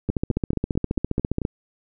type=two click trains; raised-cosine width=3 ms; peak=-9 / -13 dBFS; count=21 / 7; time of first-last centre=0.1-1.451 / 0.09-1.417 s; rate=14.8 / 4.52 Hz; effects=none